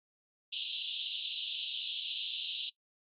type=band-pass noise; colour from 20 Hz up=pink; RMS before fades=-39 dBFS; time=0.52-2.7 s; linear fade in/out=10 ms; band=2800 to 3900 Hz; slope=96 dB/octave; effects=noise-tail reverb RT60 0.1 s tail -20 dB re dry + AAC 64 kbps